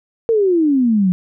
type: exponential sweep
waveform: sine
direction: down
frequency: 468.5 to 176.7 Hz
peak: -11 dBFS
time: 0.29-1.12 s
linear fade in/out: 0 ms
effects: none